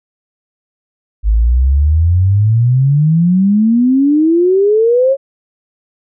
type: exponential sweep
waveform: sine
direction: up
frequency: 50.9 to 554.4 Hz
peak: -7 dBFS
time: 1.23-5.17 s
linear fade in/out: 50 ms
effects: none